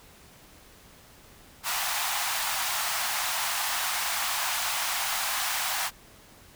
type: high-pass noise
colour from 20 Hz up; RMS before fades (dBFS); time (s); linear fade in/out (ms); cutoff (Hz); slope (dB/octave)
pink; -29; 1.63-5.91; 50; 720; 48
effects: pink hiss -53 dBFS RMS until 6.55 s